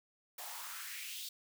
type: noise with high-pass filter sweep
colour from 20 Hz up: white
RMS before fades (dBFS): -45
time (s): 0.38-1.29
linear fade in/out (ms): 5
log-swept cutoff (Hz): 640 to 3900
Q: 3.2
effects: none